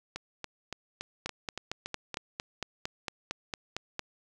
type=two click trains; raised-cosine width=0.2 ms; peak=-16 / -19 dBFS; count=13 / 8; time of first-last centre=1.26-3.993 / 0.16-2.143 s; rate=4.39 / 3.53 Hz; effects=none